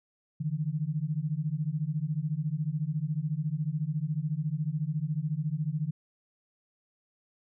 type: beating tone pair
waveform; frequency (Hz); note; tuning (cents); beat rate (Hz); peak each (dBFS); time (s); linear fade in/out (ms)
sine; 145.9 / 159.9; D3 / D#3; -11 / +48; 14; -31; 0.4-5.91; 10
effects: none